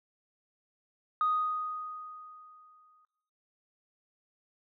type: tone with exponential decay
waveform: sine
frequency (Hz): 1244.5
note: D#6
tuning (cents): 0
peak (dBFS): -23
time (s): 1.21-3.05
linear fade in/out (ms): 1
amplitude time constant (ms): 400
effects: noise-tail reverb RT60 0.8 s tail -19 dB re dry + tanh soft clip ceiling -20 dBFS